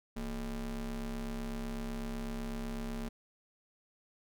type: ring-modulated tone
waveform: square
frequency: 98 Hz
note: G2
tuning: in tune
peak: -34 dBFS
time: 0.16-3.09 s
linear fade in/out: 10 ms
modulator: 132 Hz
effects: none